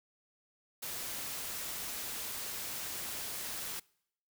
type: noise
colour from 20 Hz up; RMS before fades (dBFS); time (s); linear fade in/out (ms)
white; -40; 0.82-3.8; 10
effects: noise-tail reverb RT60 0.7 s tail -25 dB re dry